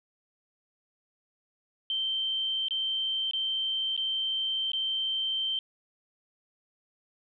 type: tone with dropouts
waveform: sine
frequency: 3122 Hz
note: G7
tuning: 8 cents flat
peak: -27 dBFS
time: 1.9-5.59 s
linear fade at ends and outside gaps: 1 ms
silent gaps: 2.684-2.708 / 3.311-3.334 / 3.965-3.976 / 4.718-4.733 s
effects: none